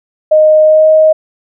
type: tone with pitch glide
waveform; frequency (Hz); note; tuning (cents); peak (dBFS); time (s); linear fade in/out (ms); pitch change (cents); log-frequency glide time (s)
sine; 619 to 626.9; D#5 to D#5; -9 to +13; -3; 0.31-1.13; 10; +22; 0.63-0.88
effects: none